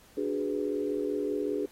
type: chord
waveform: sine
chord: G# half-diminished seventh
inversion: second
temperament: equal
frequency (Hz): 293.7 / 370 / 415.3 / 493.9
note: D4 / F#4 / G#4 / B4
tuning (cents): 0 / 0 / 0 / 0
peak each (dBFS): -33 / -36 / -31 / -37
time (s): 0.17-1.66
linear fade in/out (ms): 5
effects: pink hiss -58 dBFS RMS until 1.71 s + AAC 48 kbps